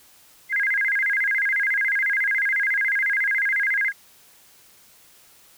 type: tone with vibrato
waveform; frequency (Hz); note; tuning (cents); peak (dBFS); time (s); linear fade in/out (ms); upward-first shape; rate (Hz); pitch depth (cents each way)
sine; 1840; A#6; -23; -19; 0.49-3.93; 50; square; 14; 210
effects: white hiss -53 dBFS RMS until 5.57 s